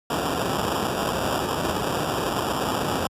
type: noise with sample-and-hold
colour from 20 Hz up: white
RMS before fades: -25 dBFS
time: 0.1-3.07 s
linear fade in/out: 2 ms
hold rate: 2100 Hz
effects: high-pass 80 Hz 12 dB/octave + resampled to 32000 Hz